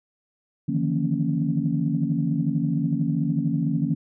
sine tone cluster, 147.9 / 159 / 172.3 / 230.6 / 276.4 Hz, D3 / D#3 / F3 / A#3 / C#4, +13 / +38 / -23 / -19 / -5 cents, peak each -27 dBFS, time 0.68-3.95 s, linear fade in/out 10 ms, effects tanh soft clip ceiling -9 dBFS

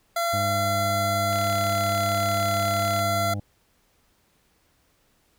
25% pulse tone, 682 Hz, F5, 41 cents flat, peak -19 dBFS, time 0.16-3.34 s, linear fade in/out 5 ms
harmonic tone, 101.2 Hz, G#2, 44 cents flat, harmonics 1 / 2 / 3 / 5 / 6 / 7 / 8, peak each -28 / -35 / -39 / -45 / -46 / -50 / -49 dBFS, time 0.33-3.4 s, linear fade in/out 5 ms
click train, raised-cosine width 0.2 ms, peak -19 dBFS, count 60, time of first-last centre 1.33-2.992 s, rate 35.5 Hz
effects pink hiss -65 dBFS RMS until 5.38 s

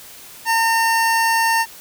25% pulse tone, 910 Hz, A#5, 42 cents flat, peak -11 dBFS, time 0.45-1.66 s, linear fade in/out 50 ms, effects white hiss -40 dBFS RMS until 1.8 s

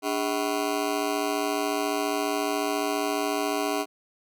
20% pulse ring-modulated tone, 350 Hz, F4, 4 cents sharp, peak -17 dBFS, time 0.02-3.86 s, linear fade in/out 50 ms, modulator 57.2 Hz, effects none

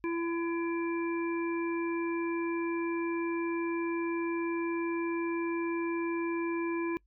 harmonic tone, 336.8 Hz, E4, 37 cents sharp, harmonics 1 / 3 / 5 / 7, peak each -30 / -40 / -45 / -42 dBFS, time 0.04-6.97 s, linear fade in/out 0 ms, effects noise-tail reverb RT60 0.1 s tail -25 dB re dry + added 50 Hz sine -65 dBFS peak until 7.06 s

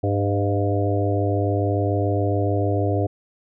harmonic tone with a mistuned harmonic, 100.6 Hz, G2, 45 cents sharp, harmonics 1 / 3 / 4 / 5 / 6 / 7, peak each -21 / -26 / -27 / -28 / -29 / -29 dBFS, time 0.03-3.07 s, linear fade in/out 10 ms, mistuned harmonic 6, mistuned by +39 cents, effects none

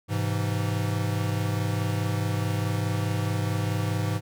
square chord, Ab augmented, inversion none, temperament equal with one note detuned, 103.83 / 128.57 / 164.81 Hz, Ab2 / C3 / E3, 0 / -30 / 0 cents, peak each -27 / -33 / -32 dBFS, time 0.08-4.21 s, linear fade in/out 50 ms, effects none

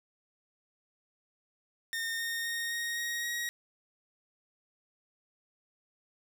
sawtooth tone with pitch steps, 1829 / 1841.7 / 1854.5 / 1867.4 / 1880.4 / 1893.5 Hz, A#6 / A#6 / A#6 / A#6 / A#6 / A#6, -33 / -21 / -9 / +3 / +15 / +27 cents, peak -29 dBFS, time 1.93-3.49 s, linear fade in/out 0 ms, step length 260 ms, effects none

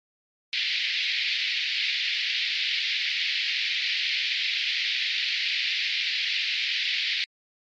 pink band-pass noise, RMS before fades -27 dBFS, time 0.53-7.24 s, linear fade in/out 0 ms, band 2000 to 4600 Hz, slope 48 dB/octave, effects MP3 48 kbps

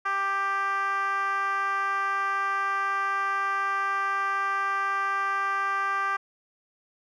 10% pulse tone with band-pass filter, 393.5 Hz, G4, 7 cents sharp, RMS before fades -27 dBFS, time 0.05-6.17 s, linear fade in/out 10 ms, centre 1300 Hz, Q 3.6, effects none

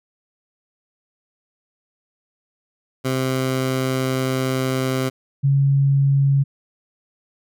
15% pulse / sine tone pair in turn, 130.8 / 138.58 Hz, C3 / C#3, 0 / 0 cents, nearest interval minor second, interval 100 cents, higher second, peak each -13 dBFS, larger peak neither, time 3.04-5.1 / 5.43-6.44 s, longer first, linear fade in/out 20 ms, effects none

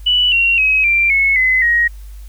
sine tone with pitch steps, 2960 / 2746 / 2547 / 2363 / 2192 / 2033 / 1886.3 Hz, F#7 / F7 / D#7 / D7 / C#7 / B6 / A#6, 0 / -30 / +40 / +10 / -20 / +50 / +20 cents, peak -10 dBFS, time 0.06-1.88 s, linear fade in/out 10 ms, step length 260 ms, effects added 50 Hz sine -30 dBFS peak until 2.28 s + white hiss -50 dBFS RMS until 2.28 s

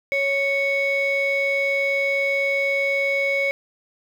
sine tone pair together, 554.4 / 2218 Hz, C#5 / C#7, 0 / 0 cents, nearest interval 2 octaves, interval 2400 cents, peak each -21 / -19 dBFS, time 0.12-3.51 s, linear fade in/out 0 ms, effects tanh soft clip ceiling -15 dBFS + 8-bit

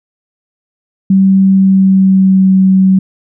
sine tone with pitch glide, 192.4 to 189.64 Hz, G3 to F#3, -32 to +43 cents, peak -4 dBFS, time 1.1-2.99 s, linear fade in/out 5 ms, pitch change -25 cents, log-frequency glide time 1.5-2.53 s, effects none

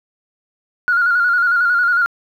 sine tone with vibrato, 1427 Hz, F6, 37 cents sharp, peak -11 dBFS, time 0.88-2.06 s, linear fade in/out 0 ms, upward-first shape square, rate 11 Hz, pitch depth 43 cents each way, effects tanh soft clip ceiling -7 dBFS + 8-bit

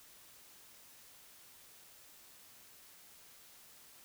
silence, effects white hiss -59 dBFS RMS until 4.04 s

